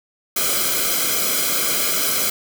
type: noise with comb filter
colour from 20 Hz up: white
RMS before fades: -20 dBFS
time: 0.36-2.3 s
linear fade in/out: 5 ms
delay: 1.1 ms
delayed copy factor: -0.95
effects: none